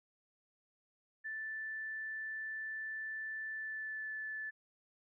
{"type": "tone with pitch glide", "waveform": "sine", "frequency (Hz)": [1760, 1743.8], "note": ["A6", "A6"], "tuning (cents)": [0, -16], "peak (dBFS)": -39, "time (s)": [1.24, 4.51], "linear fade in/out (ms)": 20, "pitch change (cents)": -16, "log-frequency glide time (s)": [3.51, 4.11], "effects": []}